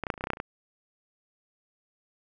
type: clicks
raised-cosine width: 0.5 ms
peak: -16 / -16 / -10 / -29 / -27 / -19 / -14 / -17 / -11 / -14 / -27 / -17 dBFS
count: 12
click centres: 0.037 / 0.068 / 0.102 / 0.14 / 0.178 / 0.209 / 0.24 / 0.271 / 0.303 / 0.334 / 0.371 / 0.401 s
effects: none